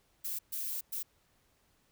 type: noise bursts at uneven times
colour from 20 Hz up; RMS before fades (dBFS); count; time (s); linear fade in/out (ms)
violet; -37; 3; 0.24-0.39 / 0.52-0.81 / 0.92-1.03; 10
effects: pink hiss -71 dBFS RMS until 1.91 s